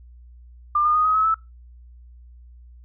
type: tone with pitch steps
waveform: sine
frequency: 1195 / 1217.3 / 1240 / 1263.1 / 1286.7 / 1310.7 Hz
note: D6 / D#6 / D#6 / D#6 / E6 / E6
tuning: +30 / -38 / -6 / +26 / -42 / -10 cents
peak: -16 dBFS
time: 0.75-1.344 s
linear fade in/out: 5 ms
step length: 99 ms
effects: noise-tail reverb RT60 0.2 s tail -20 dB re dry + added 60 Hz sine -43 dBFS peak until 2.84 s